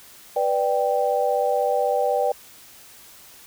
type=chord; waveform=sine; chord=G major; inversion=first; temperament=equal with one note detuned; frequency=493.9 / 590 / 784 Hz; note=B4 / D5 / G5; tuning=0 / +8 / 0 cents; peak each=-23 dBFS; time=0.36-2.32 s; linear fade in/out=5 ms; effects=white hiss -47 dBFS RMS until 3.46 s